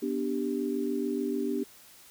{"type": "chord", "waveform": "sine", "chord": "G major", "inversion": "first", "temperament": "equal", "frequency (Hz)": [246.9, 293.7, 392], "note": ["B3", "D4", "G4"], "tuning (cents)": [0, 0, 0], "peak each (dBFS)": -32, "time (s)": [0.02, 1.64], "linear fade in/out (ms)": 10, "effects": ["white hiss -54 dBFS RMS until 2.1 s"]}